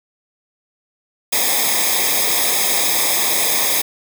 white noise with comb filter, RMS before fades -17 dBFS, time 1.32-3.82 s, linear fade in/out 10 ms, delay 0.69 ms, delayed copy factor -1, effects none

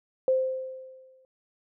sine tone with exponential decay, 521 Hz, C5, 7 cents flat, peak -18 dBFS, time 0.28-1.25 s, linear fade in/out 1 ms, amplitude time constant 210 ms, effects none

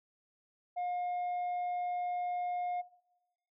sine tone, 714 Hz, F5, 38 cents sharp, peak -30 dBFS, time 0.76-2.82 s, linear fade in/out 20 ms, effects noise-tail reverb RT60 0.9 s tail -19 dB re dry + tanh soft clip ceiling -32 dBFS

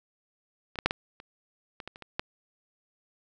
clicks, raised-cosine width 0.3 ms, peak -26 / -14 / -6 / -13 / -29 / -23 / -22 / -29 / -26 / -12 dBFS, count 10, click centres 0.757 / 0.788 / 0.86 / 0.909 / 1.201 / 1.802 / 1.876 / 1.959 / 2.023 / 2.195 s, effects none

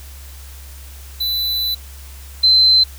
square / sine tone pair in turn, 3991 / 4080 Hz, B7 / C8, +17 / -44 cents, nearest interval unison, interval 39 cents, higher second, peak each -18 / -8 dBFS, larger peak second, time 1.2-1.75 / 2.43-2.84 s, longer first, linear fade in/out 10 ms, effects added 68 Hz sine -34 dBFS peak until 2.98 s + white hiss -42 dBFS RMS until 2.98 s

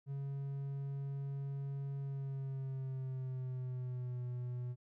triangle tone with pitch glide, 138.6 to 123.48 Hz, C#3 to B2, 0 to 0 cents, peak -36 dBFS, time 0.06-4.76 s, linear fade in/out 50 ms, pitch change -200 cents, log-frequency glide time 1.99-4.23 s, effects none

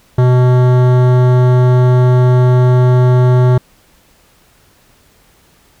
sine tone with hard clipping, 125.4 Hz, B2, 27 cents sharp, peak -8 dBFS, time 0.18-3.58 s, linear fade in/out 5 ms, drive 16 dB, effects pink hiss -50 dBFS RMS until 5.8 s

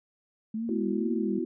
sine tone with vibrato, 215.3 Hz, A3, 37 cents flat, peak -29 dBFS, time 0.54-1.39 s, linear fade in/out 5 ms, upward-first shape triangle, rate 2.2 Hz, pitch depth 140 cents each way
sine chord, B suspended fourth, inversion none, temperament equal, 246.9 / 329.6 / 370 Hz, B3 / E4 / F#4, 0 / 0 / 0 cents, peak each -33 / -31 / -33 dBFS, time 0.69-1.45 s, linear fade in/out 2 ms
effects none

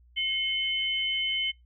sine tone pair together, 2158 / 3052 Hz, C#7 / G7, -47 / -47 cents, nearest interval tritone, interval 600 cents, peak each -31 / -27 dBFS, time 0.16-1.52 s, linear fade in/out 20 ms, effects noise-tail reverb RT60 0.2 s tail -25 dB re dry + added 60 Hz sine -55 dBFS peak until 1.65 s

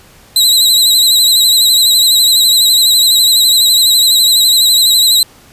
sawtooth tone with vibrato, 3951 Hz, B7, in tune, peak -3 dBFS, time 0.36-5.23 s, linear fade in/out 2 ms, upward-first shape sine, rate 12 Hz, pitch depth 69 cents each way, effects pink hiss -42 dBFS RMS until 5.52 s + resampled to 32000 Hz

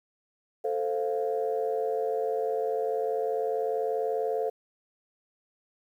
sine chord, F major, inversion first, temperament equal with one note detuned, 443.1 / 523.3 / 698.5 Hz, A4 / C5 / F5, +12 / 0 / 0 cents, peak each -28 / -31 / -32 dBFS, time 0.64-4.5 s, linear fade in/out 10 ms, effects tanh soft clip ceiling -17 dBFS + 10-bit

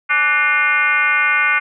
sine tone with frequency modulation, 1800 Hz, A6, 39 cents sharp, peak -12 dBFS, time 0.09-1.6 s, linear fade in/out 20 ms, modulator 318 Hz, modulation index 2, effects none

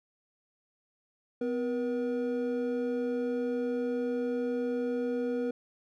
triangle tone pair together, 252 / 479.4 Hz, B3 / A#4, +35 / +48 cents, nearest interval major seventh, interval 1113 cents, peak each -30 / -29 dBFS, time 1.41-5.51 s, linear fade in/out 5 ms, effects none

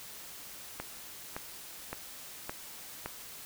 click train, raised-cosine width 0.5 ms, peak -21 dBFS, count 5, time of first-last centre 0.8-3.06 s, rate 1.77 Hz, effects white hiss -47 dBFS RMS until 3.45 s

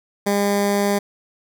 15% pulse tone with notch filter, 202.1 Hz, G#3, 47 cents flat, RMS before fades -19 dBFS, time 0.26-0.99 s, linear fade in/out 10 ms, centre 2900 Hz, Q 2, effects none

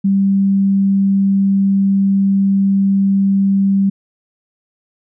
sine tone, 196 Hz, G3, in tune, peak -10 dBFS, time 0.04-3.9 s, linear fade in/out 10 ms, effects none

